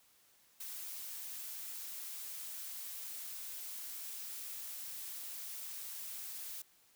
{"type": "noise", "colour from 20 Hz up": "blue", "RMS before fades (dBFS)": -45, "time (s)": [0.6, 6.62], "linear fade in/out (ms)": 5, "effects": ["white hiss -68 dBFS RMS until 6.95 s"]}